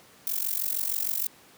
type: noise with amplitude modulation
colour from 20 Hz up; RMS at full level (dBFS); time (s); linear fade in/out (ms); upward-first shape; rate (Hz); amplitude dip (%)
violet; -25; 0.27-1.27; 2; sine; 46.5; 90
effects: pink hiss -54 dBFS RMS until 1.57 s + high-pass 150 Hz 12 dB/octave